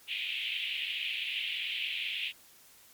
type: band-pass noise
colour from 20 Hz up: pink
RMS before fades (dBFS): -35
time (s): 0.07-2.33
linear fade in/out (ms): 50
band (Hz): 2400 to 3300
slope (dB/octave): 48
effects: white hiss -58 dBFS RMS until 2.93 s + MP3 96 kbps